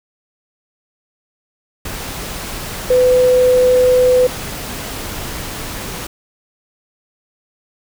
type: tone in noise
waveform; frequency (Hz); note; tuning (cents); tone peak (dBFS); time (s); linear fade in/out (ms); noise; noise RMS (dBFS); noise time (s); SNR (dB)
sine; 503; B4; +32; -8; 2.9-4.27; 5; pink; -26; 1.85-6.07; +15
effects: none